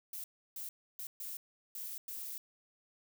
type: noise bursts at uneven times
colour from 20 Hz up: violet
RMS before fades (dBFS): -43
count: 6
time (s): 0.13-0.24 / 0.56-0.69 / 0.99-1.07 / 1.2-1.37 / 1.75-1.98 / 2.08-2.38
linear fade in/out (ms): 2
effects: none